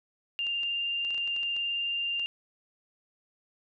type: tone with vibrato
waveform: sine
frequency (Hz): 2794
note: F7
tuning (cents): 0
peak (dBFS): -28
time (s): 0.39-2.26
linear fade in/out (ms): 0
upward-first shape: sine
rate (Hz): 19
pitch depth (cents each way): 10
type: clicks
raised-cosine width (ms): 0.2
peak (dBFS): -30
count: 11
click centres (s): 0.468 / 0.633 / 1.049 / 1.106 / 1.145 / 1.179 / 1.276 / 1.364 / 1.432 / 1.565 / 2.196
effects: none